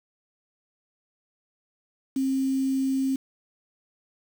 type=tone with quantisation; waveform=sine; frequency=267 Hz; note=C4; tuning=35 cents sharp; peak=-22 dBFS; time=2.16-3.16 s; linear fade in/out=5 ms; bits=7; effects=none